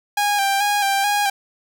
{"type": "tone with vibrato", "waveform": "sawtooth", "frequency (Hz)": 805, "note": "G5", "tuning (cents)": 46, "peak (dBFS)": -13, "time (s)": [0.17, 1.3], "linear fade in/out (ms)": 5, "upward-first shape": "square", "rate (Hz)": 2.3, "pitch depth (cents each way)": 35, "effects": []}